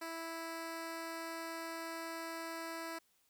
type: tone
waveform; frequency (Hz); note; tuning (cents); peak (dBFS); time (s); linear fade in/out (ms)
10% pulse; 329.2; E4; -2; -33; 0.01-2.99; 10
effects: white hiss -74 dBFS RMS until 3.29 s